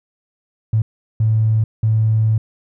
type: tone bursts at uneven times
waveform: triangle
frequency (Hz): 110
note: A2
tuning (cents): 0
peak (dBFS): -8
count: 3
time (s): 0.73-0.82 / 1.2-1.64 / 1.83-2.38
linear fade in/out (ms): 5
effects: tanh soft clip ceiling -10 dBFS